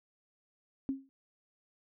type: tone with exponential decay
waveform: sine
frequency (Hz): 269.8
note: C#4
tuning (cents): -47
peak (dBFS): -27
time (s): 0.89-1.09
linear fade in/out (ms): 0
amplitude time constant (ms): 42
effects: none